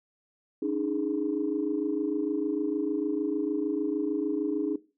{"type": "chord", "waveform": "sine", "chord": "C# suspended second", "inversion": "none", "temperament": "equal with one note detuned", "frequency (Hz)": [284.5, 311.1, 415.3], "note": ["C#4", "D#4", "G#4"], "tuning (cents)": [45, 0, 0], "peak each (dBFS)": [-30, -29, -31], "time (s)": [0.62, 4.76], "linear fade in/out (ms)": 5, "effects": ["noise-tail reverb RT60 0.3 s tail -18 dB re dry", "tanh soft clip ceiling -17 dBFS"]}